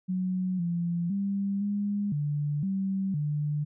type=tone with pitch steps; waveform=sine; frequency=184.6 / 171.7 / 198.2 / 203.7 / 146.7 / 193 / 148.3 Hz; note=F#3 / F3 / G3 / G#3 / D3 / G3 / D3; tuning=-4 / -29 / +19 / -33 / -2 / -27 / +17 cents; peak=-26 dBFS; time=0.08-3.65 s; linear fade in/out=20 ms; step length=510 ms; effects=none